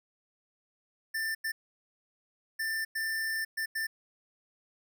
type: tone bursts at uneven times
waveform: square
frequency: 1783 Hz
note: A6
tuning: 22 cents sharp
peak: -31 dBFS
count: 6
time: 1.14-1.35 / 1.44-1.52 / 2.59-2.85 / 2.95-3.45 / 3.57-3.66 / 3.75-3.87 s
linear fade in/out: 10 ms
effects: none